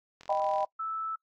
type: click train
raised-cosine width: 0.2 ms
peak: -31 dBFS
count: 19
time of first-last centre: 0.21-0.63 s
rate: 42.9 Hz
type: chord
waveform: sine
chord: Eb augmented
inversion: none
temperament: equal with one note detuned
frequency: 618.7 / 784 / 987.8 Hz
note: Eb5 / G5 / B5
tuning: -10 / 0 / 0 cents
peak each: -30 / -29 / -33 dBFS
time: 0.29-0.65 s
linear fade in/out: 5 ms
type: tone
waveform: sine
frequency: 1314 Hz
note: E6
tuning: 6 cents flat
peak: -31 dBFS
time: 0.79-1.16 s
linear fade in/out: 10 ms
effects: noise-tail reverb RT60 0.1 s tail -22 dB re dry + AAC 48 kbps